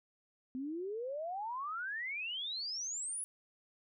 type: exponential sweep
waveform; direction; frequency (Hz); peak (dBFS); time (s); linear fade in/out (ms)
sine; up; 250 to 10548; -37; 0.55-3.24; 0
effects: none